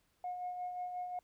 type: tone with tremolo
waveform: sine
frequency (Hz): 721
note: F#5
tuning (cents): -45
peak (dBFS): -35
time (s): 0.24-1.19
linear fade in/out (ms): 2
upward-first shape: sine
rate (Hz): 5.6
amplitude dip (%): 45
effects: tanh soft clip ceiling -33 dBFS + pink hiss -75 dBFS RMS until 1.23 s